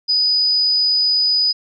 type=tone; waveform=sine; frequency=4972 Hz; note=D#8; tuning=2 cents flat; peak=-13 dBFS; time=0.08-1.53 s; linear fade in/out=20 ms; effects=none